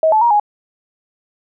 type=tone with pitch steps; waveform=sine; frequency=637 / 867 / 945 / 831 Hz; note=D#5 / A5 / A#5 / G#5; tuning=+41 / -26 / +23 / +1 cents; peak=-9 dBFS; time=0.03-0.398 s; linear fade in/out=2 ms; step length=92 ms; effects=none